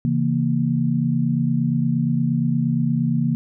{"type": "chord", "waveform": "sine", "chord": "A# diminished", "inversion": "first", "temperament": "equal with one note detuned", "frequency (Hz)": [136.13, 164.81, 233.1], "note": ["C#3", "E3", "A#3"], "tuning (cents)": [-31, 0, 0], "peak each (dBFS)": [-22, -22, -21], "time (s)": [0.05, 3.35], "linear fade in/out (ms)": 0, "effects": []}